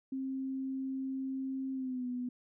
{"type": "tone with pitch glide", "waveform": "sine", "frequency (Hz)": [265.7, 247.9], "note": ["C4", "B3"], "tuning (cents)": [27, 7], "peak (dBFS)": -34, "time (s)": [0.12, 2.29], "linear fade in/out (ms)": 5, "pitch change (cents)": -120, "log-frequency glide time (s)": [1.73, 2.07], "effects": []}